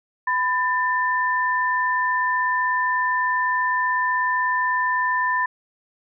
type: tone pair together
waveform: sine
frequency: 1000.6 / 1784 Hz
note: B5 / A6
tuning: +22 / +23 cents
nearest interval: minor seventh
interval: 1001 cents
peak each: -21 / -22 dBFS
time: 0.27-5.46 s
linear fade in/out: 5 ms
effects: none